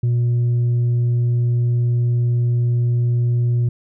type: tone with tanh clipping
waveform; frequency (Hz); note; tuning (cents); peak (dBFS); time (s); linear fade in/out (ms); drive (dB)
triangle; 120.3; B2; -45; -15; 0.03-3.69; 5; 7
effects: none